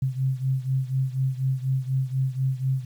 sine beating tone pair, 130.81 / 134.91 Hz, C3 / C#3, 0 / -47 cents, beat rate 4.1 Hz, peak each -24 / -27 dBFS, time 0.02-2.85 s, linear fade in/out 5 ms, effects 9-bit

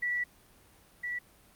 sine tone pair in turn, 1952 / 1952 Hz, B6 / B6, -21 / -21 cents, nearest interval unison, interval 0 cents, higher neither, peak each -28 / -32 dBFS, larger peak first, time 0.02-0.24 / 1.03-1.19 s, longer first, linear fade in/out 10 ms, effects pink hiss -60 dBFS RMS until 1.55 s + Opus 32 kbps

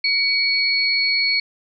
sine tone pair together, 2252 / 4363 Hz, C#7 / C#8, +27 / -28 cents, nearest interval major seventh, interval 1145 cents, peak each -19 dBFS, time 0.04-1.4 s, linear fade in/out 5 ms, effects none

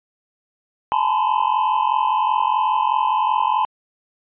triangle tone cluster, 852 / 897 / 988 / 1031 Hz, G#5 / A5 / B5 / C6, +44 / +33 / 0 / -26 cents, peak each -20 dBFS, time 0.92-3.65 s, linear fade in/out 0 ms, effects resampled to 8000 Hz

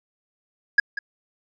triangle tone with echo, 1660 Hz, G#6, 1 cent flat, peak -9 dBFS, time 0.78-0.8 s, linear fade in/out 5 ms, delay 190 ms, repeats 1, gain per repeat -14 dB, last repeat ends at 0.99 s, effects resampled to 16000 Hz

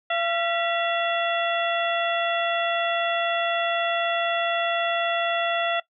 harmonic tone with a mistuned harmonic, 681 Hz, F5, 44 cents flat, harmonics 1 / 2 / 3 / 4 / 5, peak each -25 / -28 / -30 / -31 / -32 dBFS, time 0.1-5.8 s, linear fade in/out 5 ms, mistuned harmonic 3, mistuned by -75 cents, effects noise-tail reverb RT60 0.1 s tail -19 dB re dry

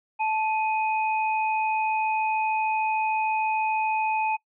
sine tone pair together, 873.2 / 2500 Hz, A5 / D#7, -13 / +8 cents, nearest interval octave + tritone, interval 1821 cents, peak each -23 / -30 dBFS, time 0.19-4.37 s, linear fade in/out 20 ms, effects noise-tail reverb RT60 0.1 s tail -22 dB re dry

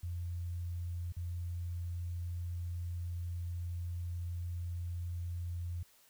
sine tone with dropouts, 86.8 Hz, F2, 10 cents flat, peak -36 dBFS, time 0.03-5.83 s, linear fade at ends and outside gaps 5 ms, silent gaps 1.123-1.166 s, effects white hiss -65 dBFS RMS until 6.09 s

